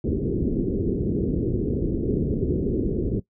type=low-pass noise; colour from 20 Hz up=white; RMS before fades=-24 dBFS; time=0.04-3.2 s; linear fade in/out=5 ms; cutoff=420 Hz; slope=48 dB/octave; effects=noise-tail reverb RT60 0.1 s tail -17 dB re dry